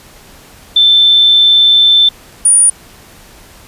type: tone pair in turn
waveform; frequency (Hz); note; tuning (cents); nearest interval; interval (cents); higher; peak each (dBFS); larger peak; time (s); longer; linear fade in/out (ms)
sine; 3541 / 9494; A7 / D9; +10 / +18; octave + perfect fourth; 1708; second; -4; neither; 0.76-2.09 / 2.45-2.7; first; 5
effects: pink hiss -39 dBFS RMS until 3.67 s + resampled to 32000 Hz